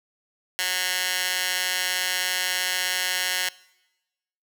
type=tone with high-pass filter; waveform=15% pulse; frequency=183.1 Hz; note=F#3; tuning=18 cents flat; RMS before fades=-26 dBFS; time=0.59-3.49 s; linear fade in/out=0 ms; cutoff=2100 Hz; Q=0.91; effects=noise-tail reverb RT60 1.0 s tail -22 dB re dry